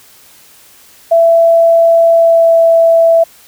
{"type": "tone with pitch glide", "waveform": "sine", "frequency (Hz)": [667, 662.8], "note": ["E5", "E5"], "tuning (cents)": [20, 9], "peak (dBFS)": -4, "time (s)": [1.11, 3.24], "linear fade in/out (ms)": 10, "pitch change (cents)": -11, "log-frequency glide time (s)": [2.12, 2.56], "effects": ["white hiss -42 dBFS RMS until 3.47 s"]}